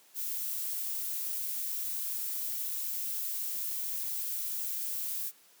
violet noise, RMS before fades -35 dBFS, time 0.14-5.32 s, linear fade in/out 50 ms, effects white hiss -61 dBFS RMS until 5.6 s + high-pass 200 Hz 12 dB/octave

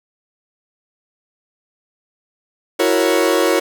40% pulse chord, F# dominant seventh, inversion third, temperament equal, 329.6 / 370 / 466.2 / 554.4 Hz, E4 / F#4 / A#4 / C#5, 0 / 0 / 0 / 0 cents, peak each -18 dBFS, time 2.79-3.6 s, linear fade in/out 10 ms, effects none

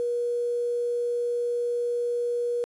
sine tone with quantisation, 480 Hz, B4, 49 cents flat, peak -24 dBFS, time 0-2.64 s, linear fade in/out 0 ms, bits 8, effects resampled to 24000 Hz

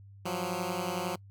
10% pulse beating tone pair, 174.61 / 185.61 Hz, F3 / F#3, 0 / +6 cents, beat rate 11 Hz, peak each -26 dBFS, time 0.25-1.16 s, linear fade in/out 10 ms, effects noise-tail reverb RT60 0.1 s tail -24 dB re dry + added 99 Hz sine -49 dBFS peak until 1.3 s

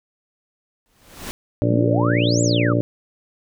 pink noise with exponential growth, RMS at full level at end -28 dBFS, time 0.86-1.31 s, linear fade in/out 0 ms, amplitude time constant 97 ms
harmonic tone, 58.27 Hz, A#1, in tune, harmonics 2 / 3 / 4 / 5 / 6 / 7 / 8 / 9 / 10, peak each -19 / -27 / -31 / -21 / -27 / -33 / -29 / -33 / -24 dBFS, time 1.62-2.81 s, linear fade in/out 0 ms
sine exponential two-way sweep, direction up then down, 177.7 to 7902 to 1141 Hz, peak -23 dBFS, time 1.7-2.73 s, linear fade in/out 5 ms, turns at 2.42 s
effects none

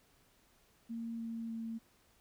sine tone with pitch steps, 230 / 228.3 / 226.6 Hz, A#3 / A#3 / A#3, -23 / -36 / -49 cents, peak -38 dBFS, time 0.89-1.79 s, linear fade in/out 20 ms, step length 300 ms, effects pink hiss -69 dBFS RMS until 2.2 s

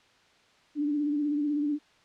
sine tone with vibrato, 293.7 Hz, D4, in tune, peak -25 dBFS, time 0.75-1.79 s, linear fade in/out 50 ms, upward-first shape sine, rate 16 Hz, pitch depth 44 cents each way, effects white hiss -61 dBFS RMS until 2.04 s + low-pass 4000 Hz 12 dB/octave

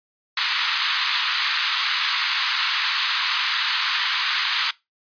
white band-pass noise, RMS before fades -23 dBFS, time 0.37-4.71 s, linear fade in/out 5 ms, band 1000 to 4600 Hz, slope 48 dB/octave, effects noise-tail reverb RT60 0.2 s tail -20 dB re dry + resampled to 11025 Hz

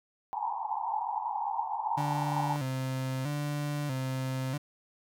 pink band-pass noise, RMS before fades -33 dBFS, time 0.33-2.56 s, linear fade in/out 0 ms, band 800 to 960 Hz, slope 96 dB/octave
35% pulse tone with vibrato, 138.59 Hz, C#3, in tune, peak -29 dBFS, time 1.97-4.58 s, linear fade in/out 10 ms, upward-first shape square, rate 0.78 Hz, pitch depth 97 cents each way
effects none

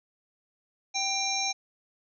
harmonic tone with a mistuned harmonic, 793 Hz, G5, 20 cents sharp, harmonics 1 / 3 / 5 / 7 / 8, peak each -33 / -33 / -33 / -33 / -33 dBFS, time 0.94-1.53 s, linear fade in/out 20 ms, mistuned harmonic 1, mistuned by -25 cents, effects none

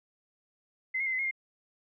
sine tone with pitch steps, 2055 / 2153 / 2075 / 2034 / 2149 / 2114 Hz, C7 / C7 / C7 / C7 / C7 / C7, -32 / +49 / -15 / -50 / +46 / +17 cents, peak -28 dBFS, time 0.94-1.312 s, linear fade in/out 10 ms, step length 62 ms, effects none

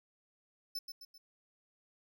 45% pulse tone with echo, 5274 Hz, E8, in tune, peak -37 dBFS, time 0.75-0.79 s, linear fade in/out 5 ms, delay 130 ms, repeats 3, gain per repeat -6 dB, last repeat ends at 1.18 s, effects none

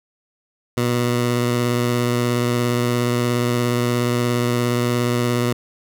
15% pulse tone with vibrato, 121.2 Hz, B2, 32 cents flat, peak -11 dBFS, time 0.77-5.53 s, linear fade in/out 5 ms, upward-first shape square, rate 17 Hz, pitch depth 12 cents each way, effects none

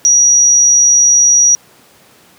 sine tone, 5780 Hz, F#8, 41 cents flat, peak -5 dBFS, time 0.05-1.55 s, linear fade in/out 0 ms, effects pink hiss -45 dBFS RMS until 2.38 s + high-pass 150 Hz 12 dB/octave

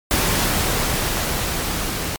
pink noise with level ramp, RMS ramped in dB -18 to -25 dBFS, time 0.11-2.16 s, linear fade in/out 0 ms, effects MP3 96 kbps

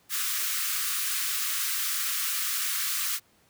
white high-pass noise, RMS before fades -29 dBFS, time 0.09-3.2 s, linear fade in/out 50 ms, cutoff 1100 Hz, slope 96 dB/octave, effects pink hiss -63 dBFS RMS until 3.49 s + high-pass 80 Hz 12 dB/octave

